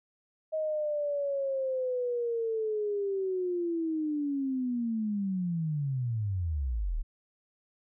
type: linear sweep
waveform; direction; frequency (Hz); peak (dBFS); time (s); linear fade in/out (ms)
sine; down; 632 to 32; -28; 0.52-7.03; 20
effects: none